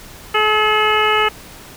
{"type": "harmonic tone with a mistuned harmonic", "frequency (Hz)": 428.5, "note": "A4", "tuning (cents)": -46, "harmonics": [1, 2, 3, 4, 5, 6, 7], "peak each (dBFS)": [-19, -20, -17, -23, -21, -23, -21], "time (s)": [0.34, 1.29], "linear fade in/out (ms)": 10, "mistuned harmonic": 7, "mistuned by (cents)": -28, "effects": ["pink hiss -38 dBFS RMS until 1.76 s"]}